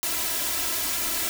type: noise with comb filter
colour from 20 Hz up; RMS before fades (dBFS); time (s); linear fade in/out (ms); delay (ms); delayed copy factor
white; -27; 0.03-1.29; 0; 3; +0.8
effects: none